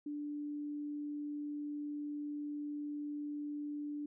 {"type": "tone", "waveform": "sine", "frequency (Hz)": 293.7, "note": "D4", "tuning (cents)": 0, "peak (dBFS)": -38, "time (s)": [0.06, 4.06], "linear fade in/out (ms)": 5, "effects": []}